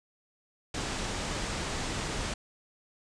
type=low-pass noise; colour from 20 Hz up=pink; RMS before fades=-34 dBFS; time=0.74-2.34 s; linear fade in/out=5 ms; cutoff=8700 Hz; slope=48 dB/octave; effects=none